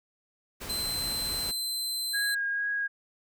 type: noise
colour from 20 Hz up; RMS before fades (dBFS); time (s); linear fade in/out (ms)
pink; -39; 0.6-1.52; 20
type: tone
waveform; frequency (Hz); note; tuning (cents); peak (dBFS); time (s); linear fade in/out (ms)
sawtooth; 4080; C8; -44; -27; 0.69-2.35; 10
type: tone with vibrato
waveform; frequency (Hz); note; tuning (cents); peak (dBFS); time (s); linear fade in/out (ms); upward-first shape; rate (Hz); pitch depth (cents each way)
sine; 1640; G#6; -22; -27; 2.13-2.88; 20; sine; 2.2; 14
effects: none